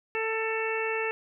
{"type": "harmonic tone", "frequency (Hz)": 444.4, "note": "A4", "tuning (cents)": 17, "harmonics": [1, 2, 3, 4, 5, 6], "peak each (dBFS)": [-30, -36, -38, -35, -36, -34], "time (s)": [0.15, 1.11], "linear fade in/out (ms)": 0, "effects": []}